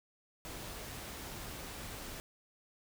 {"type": "noise", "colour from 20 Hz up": "pink", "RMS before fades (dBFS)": -45, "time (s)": [0.45, 2.2], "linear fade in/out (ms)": 0, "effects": []}